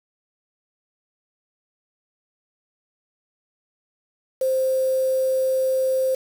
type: tone with quantisation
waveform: sine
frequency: 523.3 Hz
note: C5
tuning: in tune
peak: -18 dBFS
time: 4.41-6.15 s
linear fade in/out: 5 ms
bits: 6
effects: none